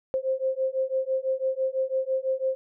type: beating tone pair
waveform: sine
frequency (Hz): 523.3 / 529.3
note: C5 / C5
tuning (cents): 0 / +20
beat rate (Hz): 6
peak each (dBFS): -27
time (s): 0.14-2.55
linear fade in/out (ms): 0
effects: none